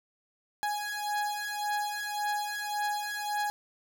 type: beating tone pair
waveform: 30% pulse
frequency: 830.6 / 832.4 Hz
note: G#5 / G#5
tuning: 0 / +4 cents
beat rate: 1.8 Hz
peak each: -31 dBFS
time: 0.63-3.5 s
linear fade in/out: 0 ms
effects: none